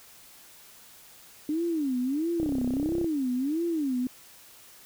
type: tone with vibrato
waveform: sine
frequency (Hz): 291.4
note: D4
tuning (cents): -13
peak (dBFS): -25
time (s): 1.49-4.07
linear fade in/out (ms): 2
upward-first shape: sine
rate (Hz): 1.5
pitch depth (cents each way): 280
type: click train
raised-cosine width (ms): 2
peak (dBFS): -21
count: 22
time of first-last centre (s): 2.4-3.044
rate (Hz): 32.6
effects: white hiss -52 dBFS RMS until 4.85 s